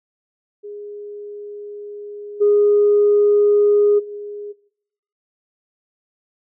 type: tone with level steps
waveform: sine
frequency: 412.7 Hz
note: G#4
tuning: 11 cents flat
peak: -30 / -10 / -28 dBFS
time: 0.63-4.53 s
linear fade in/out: 20 ms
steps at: 2.4 / 3.98 s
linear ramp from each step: 20 ms
effects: noise-tail reverb RT60 0.7 s tail -19 dB re dry + tanh soft clip ceiling -6 dBFS